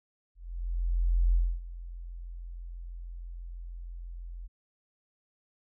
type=tone with ADSR envelope; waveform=sine; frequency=43.09 Hz; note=F1; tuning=22 cents flat; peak=-20 dBFS; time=0.35-4.48 s; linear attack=990 ms; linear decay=260 ms; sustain=-18 dB; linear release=24 ms; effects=none